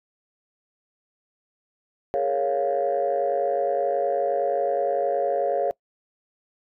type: chord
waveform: sine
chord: Bb minor seventh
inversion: third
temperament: equal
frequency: 415.3 / 466.2 / 554.4 / 698.5 Hz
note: Ab4 / Bb4 / Db5 / F5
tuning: 0 / 0 / 0 / 0 cents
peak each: -28 / -28 / -23 / -25 dBFS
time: 2.14-5.71 s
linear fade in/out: 0 ms
effects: noise-tail reverb RT60 0.1 s tail -23 dB re dry + tanh soft clip ceiling -14 dBFS